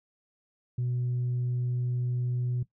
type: tone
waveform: sine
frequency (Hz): 123.47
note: B2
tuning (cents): 0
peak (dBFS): -25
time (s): 0.78-2.63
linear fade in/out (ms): 5
effects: noise-tail reverb RT60 0.1 s tail -17 dB re dry + tanh soft clip ceiling -24 dBFS